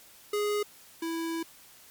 square tone pair in turn, 415.3 / 329.6 Hz, G#4 / E4, 0 / 0 cents, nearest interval major third, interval 400 cents, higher first, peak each -27 / -31 dBFS, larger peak first, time 0.33-0.63 / 1.02-1.43 s, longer second, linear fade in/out 5 ms, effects white hiss -54 dBFS RMS until 1.9 s + MP3 96 kbps

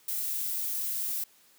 violet noise, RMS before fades -32 dBFS, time 0.08-1.24 s, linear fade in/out 5 ms, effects white hiss -61 dBFS RMS until 1.58 s + high-pass 100 Hz 12 dB/octave

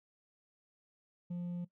triangle tone with hard clipping, 175.3 Hz, F3, 7 cents sharp, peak -35 dBFS, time 1.3-1.65 s, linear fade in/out 10 ms, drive 1 dB, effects noise-tail reverb RT60 0.1 s tail -18 dB re dry

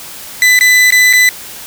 40% pulse tone with dropouts, 2000 Hz, B6, 21 cents sharp, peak -4 dBFS, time 0.42-1.29 s, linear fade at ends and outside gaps 1 ms, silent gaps 0.59-0.609 / 0.905-0.923 / 1.129-1.134 s, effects white hiss -29 dBFS RMS until 1.66 s

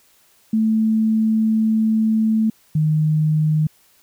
sine tone pair in turn, 220 / 154.38 Hz, A3 / D#3, 0 / -13 cents, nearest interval tritone, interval 613 cents, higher first, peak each -14 dBFS, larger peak neither, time 0.53-2.5 / 2.75-3.67 s, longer first, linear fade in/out 5 ms, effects white hiss -56 dBFS RMS until 4.02 s

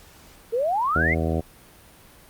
sine exponential sweep, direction up, 440 to 2217 Hz, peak -20 dBFS, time 0.52-1.15 s, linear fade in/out 20 ms
harmonic tone, 81 Hz, E2, 30 cents flat, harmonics 1 / 2 / 3 / 4 / 5 / 6 / 7 / 8 / 9, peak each -25 / -28 / -30 / -31 / -32 / -33 / -33 / -34 / -35 dBFS, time 0.95-1.41 s, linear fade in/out 10 ms
effects pink hiss -50 dBFS RMS until 2.29 s + Opus 48 kbps

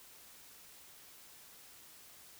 silence, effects white hiss -57 dBFS RMS until 2.39 s

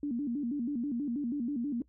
sine tone with vibrato, 261.6 Hz, C4, in tune, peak -30 dBFS, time 0.03-1.82 s, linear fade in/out 2 ms, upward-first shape square, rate 6.2 Hz, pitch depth 180 cents each way, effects noise-tail reverb RT60 0.1 s tail -21 dB re dry + added 60 Hz sine -63 dBFS peak until 1.88 s

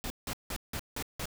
pink noise bursts, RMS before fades -36 dBFS, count 6, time 0.04-1.256 s, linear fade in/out 0 ms, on 61 ms, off 170 ms, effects none

